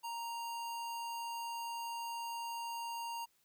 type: tone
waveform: square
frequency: 932.3 Hz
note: A#5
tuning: in tune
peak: -40 dBFS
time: 0.03-3.26 s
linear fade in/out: 20 ms
effects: white hiss -74 dBFS RMS until 3.44 s